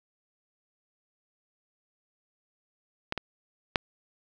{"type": "clicks", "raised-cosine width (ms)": 0.3, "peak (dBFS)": [-13, -15, -6], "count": 3, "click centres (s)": [3.124, 3.177, 3.758], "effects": []}